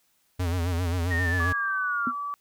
square tone with vibrato, 87.31 Hz, F2, in tune, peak -25 dBFS, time 0.39-1.53 s, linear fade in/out 10 ms, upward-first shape sine, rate 7.5 Hz, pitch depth 86 cents each way
sine linear sweep, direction down, 1876 to 1353 Hz, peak -26 dBFS, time 1.1-2.12 s, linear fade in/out 20 ms
sine tone with pitch glide, 1160 to 1150.7 Hz, D6 to D6, -22 to -36 cents, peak -29 dBFS, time 1.4-2.34 s, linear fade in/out 0 ms, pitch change -14 cents, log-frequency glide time 1.7-2.11 s
sine tone with exponential decay, 246.9 Hz, B3, in tune, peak -23 dBFS, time 2.07-2.15 s, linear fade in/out 2 ms, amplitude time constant 17 ms
effects white hiss -68 dBFS RMS until 2.4 s

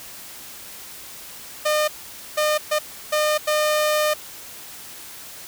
sawtooth tone bursts at uneven times, 607 Hz, D#5, 43 cents flat, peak -14 dBFS, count 5, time 1.65-1.88 / 2.37-2.58 / 2.71-2.79 / 3.12-3.38 / 3.47-4.14 s, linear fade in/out 10 ms, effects white hiss -39 dBFS RMS until 5.47 s

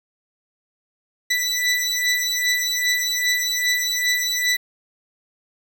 20% pulse beating tone pair, 1975.5 / 1978 Hz, B6 / B6, 0 / +2 cents, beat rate 2.5 Hz, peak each -17 dBFS, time 1.3-4.57 s, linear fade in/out 10 ms, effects 7-bit

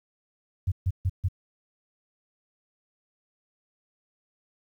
sine tone bursts, 92.5 Hz, F#2, in tune, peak -21 dBFS, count 4, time 0.67-1.286 s, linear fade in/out 10 ms, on 49 ms, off 140 ms, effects 10-bit

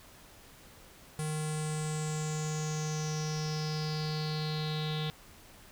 square tone with low-pass filter sweep, 154.1 Hz, D#3, 16 cents flat, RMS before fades -34 dBFS, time 1.19-5.1 s, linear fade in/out 0 ms, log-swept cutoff 9700 to 3600 Hz, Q 7.1, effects pink hiss -55 dBFS RMS until 5.71 s

